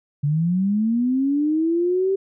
sine linear sweep, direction up, 140.2 to 392 Hz, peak -17 dBFS, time 0.23-2.16 s, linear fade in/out 10 ms, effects none

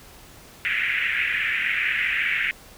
pink band-pass noise, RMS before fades -24 dBFS, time 0.65-2.51 s, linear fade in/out 0 ms, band 1700 to 2600 Hz, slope 48 dB/octave, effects pink hiss -47 dBFS RMS until 2.77 s

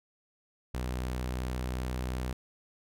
sawtooth tone with pitch glide, 62.5 to 62.86 Hz, B1 to B1, +21 to +31 cents, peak -28 dBFS, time 0.74-2.33 s, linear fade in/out 5 ms, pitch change +10 cents, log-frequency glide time 0.94-1.86 s, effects none

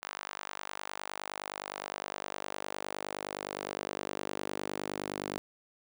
sawtooth tone with high-pass filter sweep, 49.73 Hz, G1, 26 cents sharp, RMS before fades -40 dBFS, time 0.02-5.38 s, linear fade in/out 0 ms, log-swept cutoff 1100 to 300 Hz, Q 1.2, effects none

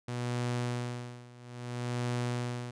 sawtooth tone with tremolo, 122 Hz, B2, 21 cents flat, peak -26 dBFS, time 0.08-2.71 s, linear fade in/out 5 ms, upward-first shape sine, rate 0.6 Hz, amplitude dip 90%, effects resampled to 22050 Hz

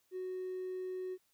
triangle tone with hard clipping, 370 Hz, F#4, in tune, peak -38 dBFS, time 0.11-1.18 s, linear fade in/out 50 ms, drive 4 dB, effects white hiss -75 dBFS RMS until 1.33 s

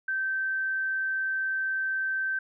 sine tone, 1552 Hz, G6, 18 cents flat, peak -26 dBFS, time 0.08-2.39 s, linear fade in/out 5 ms, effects none

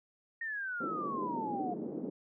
sine exponential sweep, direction down, 1864.7 to 701 Hz, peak -35 dBFS, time 0.41-1.74 s, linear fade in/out 5 ms
white band-pass noise, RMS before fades -39 dBFS, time 0.8-2.1 s, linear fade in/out 10 ms, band 210 to 390 Hz, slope 24 dB/octave
effects none

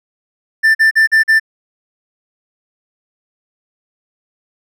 triangle tone bursts, 1777 Hz, A6, 17 cents sharp, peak -5 dBFS, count 5, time 0.63-1.398 s, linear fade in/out 20 ms, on 120 ms, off 42 ms, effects none

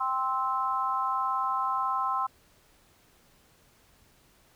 harmonic tone, 261.6 Hz, C4, in tune, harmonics 3 / 4 / 5, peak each -33 / -28 / -31 dBFS, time 0-2.27 s, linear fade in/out 10 ms, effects pink hiss -62 dBFS RMS until 4.55 s

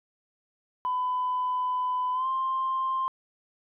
sine tone with pitch glide, 1003 to 1051.7 Hz, B5 to C6, +26 to +9 cents, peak -24 dBFS, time 0.85-3.08 s, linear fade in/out 0 ms, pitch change +83 cents, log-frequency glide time 2.13-2.27 s, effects tanh soft clip ceiling -21 dBFS

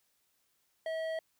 sine tone with hard clipping, 644 Hz, E5, 41 cents flat, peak -35 dBFS, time 0.86-1.19 s, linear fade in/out 2 ms, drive 10 dB, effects white hiss -75 dBFS RMS until 1.39 s

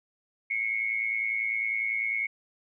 sine tone with amplitude modulation, 2191 Hz, C#7, 21 cents flat, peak -23 dBFS, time 0.5-2.27 s, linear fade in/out 10 ms, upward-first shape sine, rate 110 Hz, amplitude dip 70%, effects none

